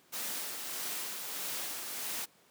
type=noise with tremolo; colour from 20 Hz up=white; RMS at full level=-37 dBFS; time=0.12-2.26 s; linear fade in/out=20 ms; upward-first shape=sine; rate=1.6 Hz; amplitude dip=35%; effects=pink hiss -64 dBFS RMS until 2.5 s + high-pass 200 Hz 12 dB/octave